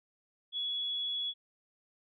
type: tone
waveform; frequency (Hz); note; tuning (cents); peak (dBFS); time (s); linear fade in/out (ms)
sine; 3377; G#7; +28; -32; 0.52-1.34; 50
effects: none